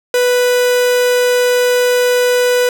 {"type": "tone", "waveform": "45% pulse", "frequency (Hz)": 494.1, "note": "B4", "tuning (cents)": 1, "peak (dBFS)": -10, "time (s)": [0.14, 2.69], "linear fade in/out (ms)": 2, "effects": []}